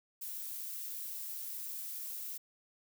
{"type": "noise", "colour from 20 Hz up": "violet", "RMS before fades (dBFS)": -42, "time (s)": [0.21, 2.38], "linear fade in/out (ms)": 10, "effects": []}